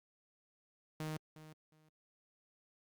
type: tone with echo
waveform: sawtooth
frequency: 155.56 Hz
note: D#3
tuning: in tune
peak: -35 dBFS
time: 1-1.17 s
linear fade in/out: 2 ms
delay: 360 ms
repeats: 2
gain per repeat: -14 dB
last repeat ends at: 1.89 s
effects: Opus 48 kbps